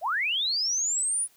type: linear sweep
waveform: sine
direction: up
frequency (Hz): 563 to 9950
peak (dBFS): -24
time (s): 0.01-1.28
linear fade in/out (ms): 50
effects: white hiss -61 dBFS RMS until 1.36 s